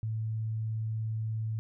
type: tone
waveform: sine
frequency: 110.4 Hz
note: A2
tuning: 6 cents sharp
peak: -30 dBFS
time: 0.03-1.59 s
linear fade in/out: 0 ms
effects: none